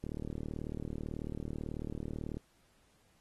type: click train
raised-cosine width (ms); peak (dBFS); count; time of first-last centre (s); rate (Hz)
3; -26; 90; 0.04-2.37; 38.2
effects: pink hiss -70 dBFS RMS until 3.2 s + AAC 32 kbps